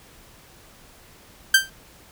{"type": "tone with exponential decay", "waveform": "sawtooth", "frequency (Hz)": 1568, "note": "G6", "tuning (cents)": 0, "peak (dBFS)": -5, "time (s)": [1.54, 1.7], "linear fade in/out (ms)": 5, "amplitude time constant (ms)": 33, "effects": ["pink hiss -50 dBFS RMS until 2.11 s"]}